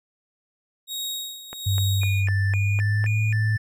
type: tone with tremolo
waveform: sawtooth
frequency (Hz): 3771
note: A#7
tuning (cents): +19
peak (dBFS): -24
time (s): 0.87-2.24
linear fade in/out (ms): 50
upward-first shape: sine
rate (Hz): 1.3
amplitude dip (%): 75
type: click train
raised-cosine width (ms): 0.5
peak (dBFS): -20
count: 7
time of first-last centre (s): 1.53-3.041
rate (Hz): 3.97
type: tone with pitch glide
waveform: sine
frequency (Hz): 98 to 108.11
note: G2 to A2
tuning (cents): 0 to -30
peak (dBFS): -19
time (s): 1.66-3.57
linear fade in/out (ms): 10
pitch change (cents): +170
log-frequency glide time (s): 2.47-3.21
type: tone with vibrato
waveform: triangle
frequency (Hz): 2075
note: C7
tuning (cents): -15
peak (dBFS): -27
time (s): 2.01-3.58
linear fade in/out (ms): 10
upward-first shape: square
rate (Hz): 1.9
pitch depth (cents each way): 280
effects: none